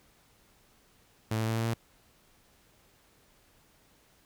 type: tone with pitch steps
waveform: sawtooth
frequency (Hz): 110.2 / 111.42 / 112.65 / 113.89 / 115.15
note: A2 / A2 / A2 / A#2 / A#2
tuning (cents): +3 / +22 / +41 / -40 / -21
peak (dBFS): -24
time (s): 1.31-1.74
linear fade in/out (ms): 5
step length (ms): 86
effects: pink hiss -64 dBFS RMS until 4.25 s